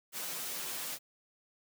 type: noise with comb filter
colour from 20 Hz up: white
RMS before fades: -39 dBFS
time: 0.12-0.99 s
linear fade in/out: 50 ms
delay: 9.1 ms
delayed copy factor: -0.65
effects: high-pass 150 Hz 12 dB/octave